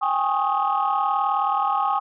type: tone cluster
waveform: sine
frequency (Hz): 787 / 826 / 1090 / 1253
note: G5 / G#5 / C#6 / D#6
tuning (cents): +7 / -10 / -29 / +12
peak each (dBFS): -24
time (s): 0.01-2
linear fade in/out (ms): 20
effects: tanh soft clip ceiling -12 dBFS